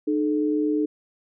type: tone pair together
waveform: sine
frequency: 303.1 / 431.5 Hz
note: D#4 / A4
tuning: -45 / -34 cents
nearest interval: tritone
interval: 611 cents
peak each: -21 / -26 dBFS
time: 0.07-0.86 s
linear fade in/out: 10 ms
effects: none